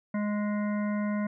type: harmonic tone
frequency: 208 Hz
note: G#3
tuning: 3 cents sharp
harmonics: 1 / 3 / 5 / 7 / 9 / 10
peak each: -27 / -37 / -41 / -44 / -46 / -47 dBFS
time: 0.14-1.27 s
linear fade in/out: 5 ms
effects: none